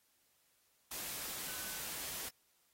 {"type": "tone in noise", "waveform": "sine", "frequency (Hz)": 1506, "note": "F#6", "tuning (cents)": 30, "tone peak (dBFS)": -54, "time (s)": [1.48, 1.79], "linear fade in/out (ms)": 5, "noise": "white", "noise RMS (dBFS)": -43, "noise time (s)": [0.91, 2.29], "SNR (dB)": -14, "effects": ["white hiss -74 dBFS RMS until 2.73 s", "AAC 48 kbps"]}